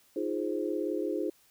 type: chord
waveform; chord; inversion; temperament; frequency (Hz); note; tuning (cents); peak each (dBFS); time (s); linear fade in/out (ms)
sine; F minor seventh; third; equal; 311.1 / 349.2 / 415.3 / 523.3; Eb4 / F4 / Ab4 / C5; 0 / 0 / 0 / 0; -34 / -34 / -34 / -37; 0.16-1.3; 5
effects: white hiss -64 dBFS RMS until 1.5 s